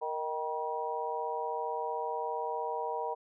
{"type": "harmonic tone with a mistuned harmonic", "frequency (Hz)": 155.56, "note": "D#3", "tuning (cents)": 0, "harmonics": [3, 4, 5, 6], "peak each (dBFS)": [-37, -40, -38, -36], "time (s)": [0.01, 3.15], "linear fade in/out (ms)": 20, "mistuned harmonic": 6, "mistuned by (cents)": 50, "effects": []}